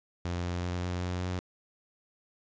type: tone with pitch steps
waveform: sawtooth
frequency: 87.6 / 88.21 / 88.82 / 89.44 / 90.06 / 90.69 Hz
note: F2 / F2 / F2 / F2 / F#2 / F#2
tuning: +6 / +18 / +30 / +42 / -46 / -34 cents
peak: -27 dBFS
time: 0.25-1.39 s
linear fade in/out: 0 ms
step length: 190 ms
effects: resampled to 16000 Hz + 10-bit